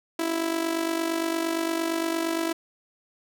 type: tone with amplitude modulation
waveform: sawtooth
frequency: 330 Hz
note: E4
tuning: 2 cents sharp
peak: -18 dBFS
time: 0.19-2.53 s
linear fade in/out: 5 ms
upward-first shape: sine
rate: 48.7 Hz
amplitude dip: 65%
effects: none